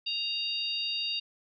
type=harmonic tone; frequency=932.3 Hz; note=A#5; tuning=in tune; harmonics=3 / 4 / 5; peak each=-33 / -34 / -35 dBFS; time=0.06-1.2 s; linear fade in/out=10 ms; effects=none